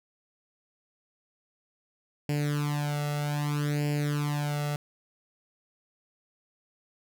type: tone with flanger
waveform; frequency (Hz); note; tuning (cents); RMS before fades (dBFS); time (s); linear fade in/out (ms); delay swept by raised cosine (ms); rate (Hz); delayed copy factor
sawtooth; 146.83; D3; 0; -29; 2.29-4.76; 2; 0.4 to 1.5; 0.63; +0.85
effects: none